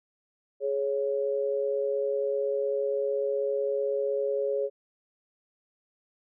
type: tone pair together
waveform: sine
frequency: 418.6 / 554.4 Hz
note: G#4 / C#5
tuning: +14 / 0 cents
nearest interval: perfect fourth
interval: 486 cents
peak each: -28 dBFS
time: 0.6-4.7 s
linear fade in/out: 50 ms
effects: none